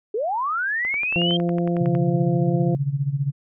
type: linear sweep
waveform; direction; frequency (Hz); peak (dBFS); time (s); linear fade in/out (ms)
sine; up; 392 to 3193; -21; 0.14-1.37; 5
type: click train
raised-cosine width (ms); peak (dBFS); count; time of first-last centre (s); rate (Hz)
0.5; -20; 13; 0.85-1.951; 10.9
type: harmonic tone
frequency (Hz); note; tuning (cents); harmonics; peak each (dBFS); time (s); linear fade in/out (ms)
172.7; F3; -19; 1 / 2 / 3 / 4; -21 / -25 / -29 / -31; 1.16-2.75; 0
type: tone with tremolo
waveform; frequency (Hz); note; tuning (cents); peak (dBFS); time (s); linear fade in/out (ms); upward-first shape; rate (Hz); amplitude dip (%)
sine; 140; C#3; +18; -17; 1.8-3.32; 20; sine; 15; 80
effects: none